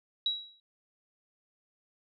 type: tone with exponential decay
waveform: sine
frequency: 3877 Hz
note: B7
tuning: 33 cents flat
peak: -24 dBFS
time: 0.26-0.6 s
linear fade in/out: 2 ms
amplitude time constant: 72 ms
effects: none